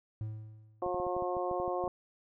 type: tone with exponential decay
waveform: triangle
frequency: 108.5 Hz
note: A2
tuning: 24 cents flat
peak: -31 dBFS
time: 0.21-1.04 s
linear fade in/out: 0 ms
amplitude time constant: 180 ms
type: harmonic tone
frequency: 179.6 Hz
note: F3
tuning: 49 cents sharp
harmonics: 2 / 3 / 4 / 5 / 6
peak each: -36 / -36 / -36 / -44 / -40 dBFS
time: 0.82-1.88 s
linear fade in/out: 2 ms
type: clicks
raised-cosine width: 3 ms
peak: -32 dBFS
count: 12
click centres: 0.863 / 0.945 / 1 / 1.067 / 1.166 / 1.223 / 1.368 / 1.513 / 1.6 / 1.679 / 1.84 / 1.875 s
effects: none